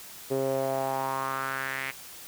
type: tone with band-pass filter sweep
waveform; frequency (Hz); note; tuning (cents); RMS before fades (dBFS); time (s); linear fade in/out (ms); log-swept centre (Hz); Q
sawtooth; 134.1; C3; +43; -30; 0.3-1.92; 20; 430 to 2200; 3.6
effects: white hiss -45 dBFS RMS until 2.27 s